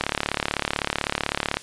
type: click train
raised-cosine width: 0.3 ms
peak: -5 dBFS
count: 57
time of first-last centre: 0.01-1.57 s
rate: 35.9 Hz
effects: white hiss -43 dBFS RMS until 1.62 s + resampled to 22050 Hz